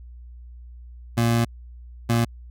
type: tone bursts at uneven times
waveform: 25% pulse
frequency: 116.8 Hz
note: A#2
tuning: 4 cents sharp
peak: -14 dBFS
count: 2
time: 1.17-1.45 / 2.09-2.25 s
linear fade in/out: 10 ms
effects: added 60 Hz sine -39 dBFS peak until 2.5 s + AAC 64 kbps